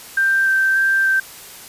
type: tone with vibrato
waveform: sine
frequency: 1568 Hz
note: G6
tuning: in tune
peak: -13 dBFS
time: 0.17-1.2 s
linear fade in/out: 5 ms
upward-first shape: square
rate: 1.7 Hz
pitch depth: 8 cents each way
effects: white hiss -38 dBFS RMS until 1.68 s + resampled to 32000 Hz